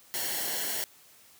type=noise with comb filter; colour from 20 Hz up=white; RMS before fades=-32 dBFS; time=0.14-0.84 s; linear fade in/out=0 ms; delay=0.81 ms; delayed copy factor=-0.6; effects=white hiss -57 dBFS RMS until 1.39 s + high-pass 60 Hz 12 dB/octave